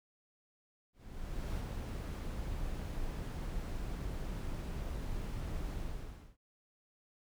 brown noise with ADSR envelope, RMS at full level -36 dBFS, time 0.93-6.37 s, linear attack 640 ms, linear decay 46 ms, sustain -3 dB, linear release 590 ms, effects none

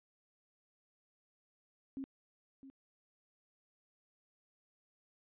sine tone with echo, 270 Hz, C#4, 45 cents flat, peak -39 dBFS, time 1.97-2.04 s, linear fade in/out 0 ms, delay 660 ms, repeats 1, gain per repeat -12 dB, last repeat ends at 2.7 s, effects resampled to 8000 Hz

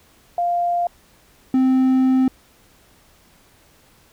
sine / triangle tone pair in turn, 698 / 260.3 Hz, F5 / C4, -1 / -9 cents, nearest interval octave + perfect fourth, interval 1708 cents, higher first, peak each -17 / -11 dBFS, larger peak second, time 0.38-0.87 / 1.54-2.28 s, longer second, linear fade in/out 2 ms, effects pink hiss -54 dBFS RMS until 4.12 s

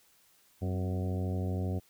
harmonic tone with a mistuned harmonic, 92.7 Hz, F#2, 4 cents sharp, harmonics 1 / 2 / 3 / 4 / 5 / 6 / 7 / 8, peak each -31 / -37 / -41 / -43 / -45 / -47 / -48 / -49 dBFS, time 0.61-1.8 s, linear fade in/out 20 ms, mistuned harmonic 3, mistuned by -65 cents, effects white hiss -65 dBFS RMS until 1.89 s

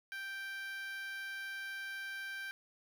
10% pulse tone with high-pass filter, 784 Hz, G5, in tune, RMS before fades -43 dBFS, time 0.12-2.51 s, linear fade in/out 0 ms, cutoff 1600 Hz, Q 5, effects 12-bit

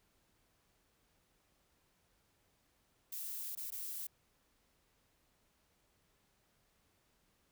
violet noise with dropouts, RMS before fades -43 dBFS, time 3.12-4.07 s, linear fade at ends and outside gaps 5 ms, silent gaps 3.552-3.572 / 3.705-3.72 s, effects pink hiss -75 dBFS RMS until 7.51 s

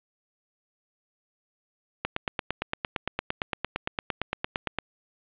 click train, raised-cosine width 0.3 ms, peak -10 dBFS, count 25, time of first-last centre 2.05-4.787 s, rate 8.77 Hz, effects resampled to 8000 Hz + 7-bit

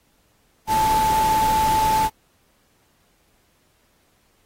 sine tone in noise, 874 Hz, A5, 12 cents flat, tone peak -16 dBFS, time 0.67-2.1 s, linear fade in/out 50 ms, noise pink, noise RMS -28 dBFS, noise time 0.67-2.1 s, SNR +9 dB, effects pink hiss -63 dBFS RMS until 4.45 s + AAC 48 kbps

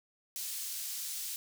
pink high-pass noise, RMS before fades -39 dBFS, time 0.36-1.36 s, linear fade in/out 0 ms, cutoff 5400 Hz, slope 12 dB/octave, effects none

